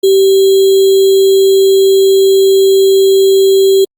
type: tone with sample-and-hold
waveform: sine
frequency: 387.3 Hz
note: G4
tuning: 21 cents flat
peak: -4 dBFS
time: 0.03-3.85 s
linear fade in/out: 10 ms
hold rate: 3675 Hz
effects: Opus 32 kbps